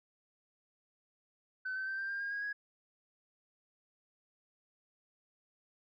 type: tone with pitch steps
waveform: sine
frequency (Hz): 1519 / 1538.4 / 1558.1 / 1578 / 1598.2 / 1618.6 / 1639.3 / 1660.3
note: F#6 / G6 / G6 / G6 / G6 / G#6 / G#6 / G#6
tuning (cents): +45 / -33 / -11 / +11 / +33 / -45 / -23 / -1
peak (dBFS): -34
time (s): 1.65-2.53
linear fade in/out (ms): 10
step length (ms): 110
effects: tanh soft clip ceiling -32 dBFS